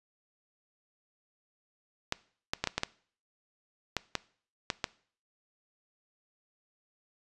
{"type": "clicks", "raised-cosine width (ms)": 0.2, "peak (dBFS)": -11, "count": 10, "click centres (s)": [2.124, 2.535, 2.64, 2.673, 2.78, 2.834, 3.967, 4.153, 4.702, 4.842], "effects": ["noise-tail reverb RT60 0.5 s tail -21 dB re dry", "resampled to 24000 Hz"]}